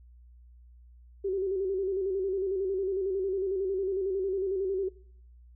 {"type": "tone with vibrato", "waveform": "sine", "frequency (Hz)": 383.5, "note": "G4", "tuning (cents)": -38, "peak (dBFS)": -27, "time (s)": [1.24, 4.89], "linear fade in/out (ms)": 10, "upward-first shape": "square", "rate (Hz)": 11, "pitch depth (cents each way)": 53, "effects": ["noise-tail reverb RT60 0.7 s tail -26 dB re dry", "added 60 Hz sine -51 dBFS peak until 5.55 s"]}